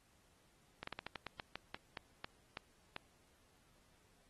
slowing click train, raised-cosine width 0.3 ms, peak -27 dBFS, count 14, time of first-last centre 0.83-2.964 s, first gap 44 ms, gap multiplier 1.2, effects pink hiss -72 dBFS RMS until 4.29 s + AAC 32 kbps

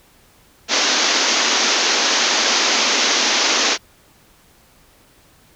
white band-pass noise, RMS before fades -17 dBFS, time 0.68-3.78 s, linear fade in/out 50 ms, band 220 to 6600 Hz, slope 96 dB/octave, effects pink hiss -52 dBFS RMS until 5.55 s

